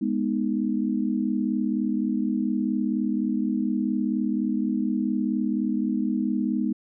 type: chord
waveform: sine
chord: G# minor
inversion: none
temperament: equal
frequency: 207.7 / 246.9 / 311.1 Hz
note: G#3 / B3 / D#4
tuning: 0 / 0 / 0 cents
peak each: -26 / -26 / -28 dBFS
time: 0.01-6.73 s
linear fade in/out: 10 ms
effects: none